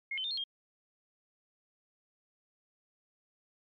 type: tone with pitch steps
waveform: sine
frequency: 2150 / 3063 / 3624 / 4246 / 3220 Hz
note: C7 / G7 / A#7 / C8 / G7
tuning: +47 / -41 / -50 / +25 / +46 cents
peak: -33 dBFS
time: 0.11-0.44 s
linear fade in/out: 5 ms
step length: 66 ms
effects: MP3 64 kbps